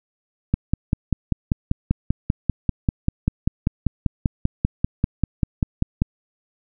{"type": "click train", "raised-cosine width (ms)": 5, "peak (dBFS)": -5, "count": 29, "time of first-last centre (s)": [0.54, 6.019], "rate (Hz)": 5.11, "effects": []}